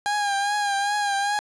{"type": "tone with vibrato", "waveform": "30% pulse", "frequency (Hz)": 812, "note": "G#5", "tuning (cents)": -39, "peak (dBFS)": -19, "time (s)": [0.06, 1.39], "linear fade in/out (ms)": 0, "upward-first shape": "triangle", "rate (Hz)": 2.5, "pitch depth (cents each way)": 51, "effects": ["resampled to 22050 Hz", "8-bit"]}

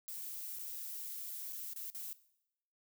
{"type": "noise with dropouts", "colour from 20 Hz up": "violet", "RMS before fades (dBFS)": -44, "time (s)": [0.08, 2.13], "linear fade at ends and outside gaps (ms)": 0, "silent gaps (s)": [[0.588, 0.593], [1.525, 1.53], [1.734, 1.761], [1.901, 1.948]], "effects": ["noise-tail reverb RT60 0.8 s tail -18 dB re dry"]}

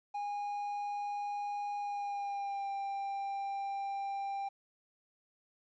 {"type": "tone with pitch glide", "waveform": "triangle", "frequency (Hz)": [819, 792], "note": ["G#5", "G5"], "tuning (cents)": [-24, 18], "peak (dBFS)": -33, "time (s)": [0.14, 4.49], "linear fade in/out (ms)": 10, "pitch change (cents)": -58, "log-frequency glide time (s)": [1.78, 2.7], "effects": ["resampled to 16000 Hz", "12-bit"]}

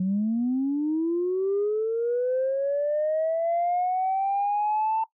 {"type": "linear sweep", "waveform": "sine", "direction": "up", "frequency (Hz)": [181, 895], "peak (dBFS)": -21, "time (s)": [0, 5.04], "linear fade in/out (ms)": 5, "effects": ["noise-tail reverb RT60 0.1 s tail -17 dB re dry", "tanh soft clip ceiling -18 dBFS"]}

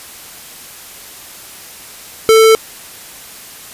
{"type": "tone", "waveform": "square", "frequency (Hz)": 443.4, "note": "A4", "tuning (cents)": 13, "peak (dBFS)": -5, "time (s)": [2.29, 2.55], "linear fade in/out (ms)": 0, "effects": ["white hiss -34 dBFS RMS until 3.73 s", "resampled to 32000 Hz"]}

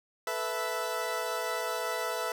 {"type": "chord", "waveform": "20% pulse", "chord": "A suspended second", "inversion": "none", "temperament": "equal with one note detuned", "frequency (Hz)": [437.7, 493.9, 659.3], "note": ["A4", "B4", "E5"], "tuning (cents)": [-9, 0, 0], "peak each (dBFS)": [-33, -30, -29], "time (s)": [0.27, 2.32], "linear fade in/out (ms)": 2, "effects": []}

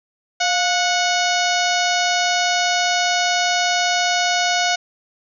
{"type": "harmonic tone with a mistuned harmonic", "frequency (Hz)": 735, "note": "F#5", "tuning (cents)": -12, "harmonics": [1, 2, 3, 4, 5, 6, 7, 8, 9], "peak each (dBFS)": [-20, -23, -25, -26, -27, -28, -28, -29, -30], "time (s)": [0.4, 4.76], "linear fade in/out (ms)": 10, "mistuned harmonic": 1, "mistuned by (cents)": -70, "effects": []}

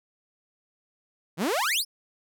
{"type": "exponential sweep", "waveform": "sawtooth", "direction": "up", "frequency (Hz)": [145.2, 5610], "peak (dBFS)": -20, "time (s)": [1.37, 1.85], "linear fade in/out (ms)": 50, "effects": []}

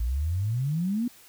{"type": "exponential sweep", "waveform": "sine", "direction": "up", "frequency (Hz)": [55, 250.9], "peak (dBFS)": -24, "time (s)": [0, 1.08], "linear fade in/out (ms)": 5, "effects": ["white hiss -53 dBFS RMS until 1.28 s"]}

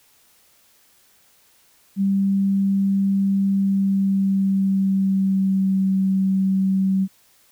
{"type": "tone with pitch glide", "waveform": "sine", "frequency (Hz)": [196, 191.52], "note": ["G3", "G3"], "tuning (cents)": [0, -40], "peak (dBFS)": -16, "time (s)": [1.96, 7.08], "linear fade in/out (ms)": 50, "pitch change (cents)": -40, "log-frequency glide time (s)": [3.52, 5.85], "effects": ["white hiss -57 dBFS RMS until 7.51 s"]}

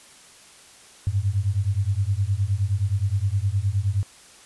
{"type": "beating tone pair", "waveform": "sine", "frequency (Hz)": [94.4, 104], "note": ["F#2", "G#2"], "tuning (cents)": [35, 3], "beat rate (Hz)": 9.6, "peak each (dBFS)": -23, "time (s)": [1.07, 4.03], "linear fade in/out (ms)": 0, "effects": ["white hiss -49 dBFS RMS until 4.45 s", "resampled to 24000 Hz"]}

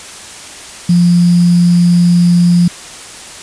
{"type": "tone with sample-and-hold", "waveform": "sine", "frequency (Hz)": 174.61, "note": "F3", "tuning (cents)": 0, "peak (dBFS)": -5, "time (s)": [0.89, 2.68], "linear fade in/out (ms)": 5, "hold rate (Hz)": 4900, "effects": ["white hiss -30 dBFS RMS until 3.42 s", "resampled to 22050 Hz"]}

